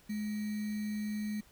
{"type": "tone with sample-and-hold", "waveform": "sine", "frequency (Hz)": 211, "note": "G#3", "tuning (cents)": 28, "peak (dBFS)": -33, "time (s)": [0.09, 1.41], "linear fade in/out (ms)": 10, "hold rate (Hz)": 2100, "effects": ["pink hiss -62 dBFS RMS until 1.51 s"]}